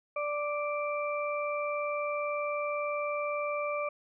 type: harmonic tone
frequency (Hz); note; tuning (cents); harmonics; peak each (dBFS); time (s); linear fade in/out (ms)
587.3; D5; 0; 1 / 2 / 4; -32 / -35 / -38; 0.16-3.89; 5
effects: none